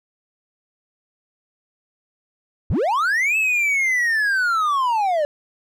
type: linear two-way sweep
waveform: triangle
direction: up then down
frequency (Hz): 43.55 to 2637 to 571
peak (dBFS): -15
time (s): 2.7-5.25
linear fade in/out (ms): 0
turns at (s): 3.37
effects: none